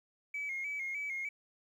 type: tone with vibrato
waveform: sine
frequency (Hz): 2217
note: C#7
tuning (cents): 0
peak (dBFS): -34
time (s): 0.34-1.29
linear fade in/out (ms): 5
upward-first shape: square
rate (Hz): 3.3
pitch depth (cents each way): 57
effects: tanh soft clip ceiling -32 dBFS + 11-bit